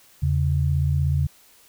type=tone pair together; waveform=sine; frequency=82.41 / 138.93 Hz; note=E2 / C#3; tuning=0 / +4 cents; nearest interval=major sixth; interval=904 cents; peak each=-21 dBFS; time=0.22-1.27 s; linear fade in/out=10 ms; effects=white hiss -54 dBFS RMS until 1.68 s